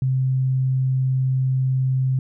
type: tone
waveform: sine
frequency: 130.81 Hz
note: C3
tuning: in tune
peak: -17 dBFS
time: 0.02-2.19 s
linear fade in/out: 2 ms
effects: none